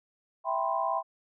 sine chord, C major seventh, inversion first, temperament equal, 659.3 / 784 / 987.8 / 1046.5 Hz, E5 / G5 / B5 / C6, 0 / 0 / 0 / 0 cents, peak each -32 dBFS, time 0.44-1.03 s, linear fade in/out 50 ms, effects none

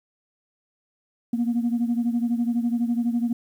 sine beating tone pair, 234 / 246 Hz, A#3 / B3, +7 / -7 cents, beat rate 12 Hz, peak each -21 / -25 dBFS, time 1.33-3.33 s, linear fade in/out 5 ms, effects tanh soft clip ceiling -16 dBFS + 9-bit

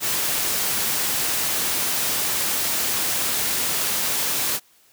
white noise, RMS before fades -23 dBFS, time 0-4.6 s, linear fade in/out 50 ms, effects white hiss -57 dBFS RMS until 4.92 s + high-pass 80 Hz 12 dB/octave

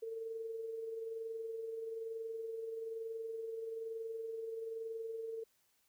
sine tone with amplitude modulation, 451 Hz, A4, 43 cents sharp, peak -38 dBFS, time 0.02-5.44 s, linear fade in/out 10 ms, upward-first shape sine, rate 21.1 Hz, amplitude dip 40%, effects white hiss -75 dBFS RMS until 5.88 s

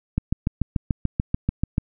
click train, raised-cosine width 5 ms, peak -8 dBFS, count 12, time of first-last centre 0.18-1.781 s, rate 6.87 Hz, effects none

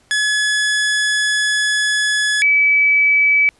sawtooth / sine tone pair in turn, 1700 / 2294 Hz, G#6 / D7, +40 / -41 cents, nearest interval perfect fourth, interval 519 cents, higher second, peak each -11 / -10 dBFS, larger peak second, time 0.11-2.42 / 2.42-3.49 s, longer first, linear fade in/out 0 ms, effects pink hiss -55 dBFS RMS until 3.59 s + resampled to 24000 Hz

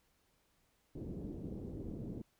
white low-pass noise, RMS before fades -44 dBFS, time 0.95-2.22 s, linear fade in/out 5 ms, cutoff 360 Hz, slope 24 dB/octave, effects pink hiss -75 dBFS RMS until 2.39 s

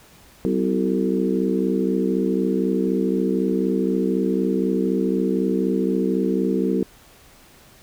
harmonic tone with a mistuned harmonic, 64 Hz, C2, 38 cents flat, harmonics 3 / 4 / 5 / 6 / 7, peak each -23 / -24 / -25 / -26 / -26 dBFS, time 0.45-6.83 s, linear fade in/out 0 ms, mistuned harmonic 5, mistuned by +56 cents, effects pink hiss -50 dBFS RMS until 7.82 s

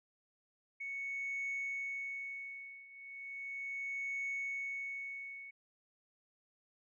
sine tone with tremolo, 2217 Hz, C#7, in tune, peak -34 dBFS, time 0.8-5.51 s, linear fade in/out 10 ms, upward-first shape triangle, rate 0.36 Hz, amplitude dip 90%, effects tanh soft clip ceiling -33 dBFS

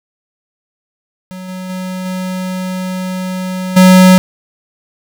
square tone with level steps, 185 Hz, F#3, in tune, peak -26 / -23 / -20 / -18 / -3 dBFS, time 1.31-4.18 s, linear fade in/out 0 ms, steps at 1.48 / 1.69 / 2.05 / 3.76 s, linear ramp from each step 10 ms, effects none

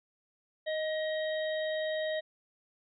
harmonic tone with a mistuned harmonic, 631 Hz, D#5, 24 cents sharp, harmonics 1 / 3 / 5 / 6, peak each -31 / -39 / -47 / -43 dBFS, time 0.66-2.21 s, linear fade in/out 20 ms, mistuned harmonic 1, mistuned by -20 cents, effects none

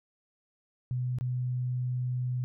sine tone with dropouts, 125.3 Hz, B2, 25 cents sharp, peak -28 dBFS, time 0.91-2.44 s, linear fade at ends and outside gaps 0 ms, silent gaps 1.186-1.21 s, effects none

